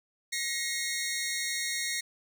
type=tone pair together; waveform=15% pulse; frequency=1891 / 2156 Hz; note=A#6 / C#7; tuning=+24 / -49 cents; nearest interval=major second; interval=227 cents; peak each=-27 dBFS; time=0.32-2.01 s; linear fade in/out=10 ms; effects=none